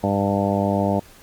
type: harmonic tone with a mistuned harmonic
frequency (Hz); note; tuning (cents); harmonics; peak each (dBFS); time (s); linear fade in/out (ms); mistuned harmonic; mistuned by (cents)
99.8; G2; +32; 1 / 2 / 3 / 4 / 5 / 6 / 7 / 8 / 9; -26 / -22 / -27 / -30 / -28 / -25 / -27 / -33 / -29; 0.03-1; 10; 9; -23
effects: pink hiss -48 dBFS RMS until 1.22 s + Opus 48 kbps